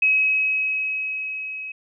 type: tone with level ramp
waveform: sine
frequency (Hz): 2553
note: D#7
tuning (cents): +44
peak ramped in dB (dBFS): -14 to -30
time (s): 0.02-1.72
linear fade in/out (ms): 5
effects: none